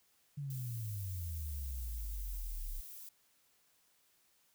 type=exponential sweep; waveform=sine; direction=down; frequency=146.83 to 32.56 Hz; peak=-38 dBFS; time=0.37-2.81 s; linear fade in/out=10 ms
type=noise; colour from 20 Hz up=violet; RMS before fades=-50 dBFS; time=0.5-3.09 s; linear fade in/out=2 ms
effects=white hiss -72 dBFS RMS until 4.54 s